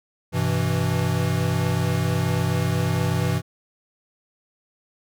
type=chord; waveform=square; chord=E minor; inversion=first; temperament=equal with one note detuned; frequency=98 / 126.21 / 164.81 Hz; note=G2 / B2 / E3; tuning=0 / +38 / 0 cents; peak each=-26 / -25 / -25 dBFS; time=0.32-3.42 s; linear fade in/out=50 ms; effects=none